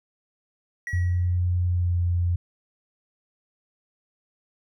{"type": "tone with exponential decay", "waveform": "triangle", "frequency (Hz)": 1921, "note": "B6", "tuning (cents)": -48, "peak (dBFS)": -26, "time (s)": [0.87, 1.38], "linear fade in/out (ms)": 1, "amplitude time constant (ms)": 110}
{"type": "tone with pitch glide", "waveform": "sine", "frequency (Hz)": [89, 87.47], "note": ["F2", "F2"], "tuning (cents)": [33, 3], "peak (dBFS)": -20, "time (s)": [0.93, 2.36], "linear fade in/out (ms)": 5, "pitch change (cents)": -30, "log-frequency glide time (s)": [1.66, 1.98]}
{"effects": []}